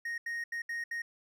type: tone bursts at uneven times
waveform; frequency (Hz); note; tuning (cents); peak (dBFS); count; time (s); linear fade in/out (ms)
triangle; 1864.7; A#6; 0; -32; 5; 0.05-0.18 / 0.26-0.44 / 0.52-0.62 / 0.69-0.84 / 0.91-1.02; 5
effects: none